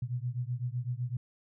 sine beating tone pair, 119.8 / 127.7 Hz, A#2 / C3, +48 / -42 cents, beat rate 7.9 Hz, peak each -34 / -35 dBFS, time 0.02-1.17 s, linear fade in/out 5 ms, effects none

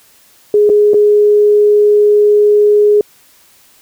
sine tone with dropouts, 416.5 Hz, G#4, 5 cents sharp, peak -5 dBFS, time 0.54-3.01 s, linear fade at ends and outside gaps 2 ms, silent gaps 0.693-0.698 / 0.935-0.942 s, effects white hiss -47 dBFS RMS until 3.81 s

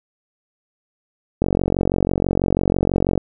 click train, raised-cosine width 2 ms, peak -4 dBFS, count 82, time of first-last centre 1.42-3.177 s, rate 46.1 Hz, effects none

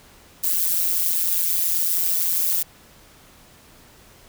violet noise with amplitude modulation, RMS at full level -17 dBFS, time 0.43-2.63 s, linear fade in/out 10 ms, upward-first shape sine, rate 173 Hz, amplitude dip 100%, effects pink hiss -50 dBFS RMS until 4.28 s

